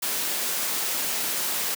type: noise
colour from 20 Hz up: white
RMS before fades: -27 dBFS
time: 0.02-1.75 s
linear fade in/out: 10 ms
effects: high-pass 200 Hz 12 dB/octave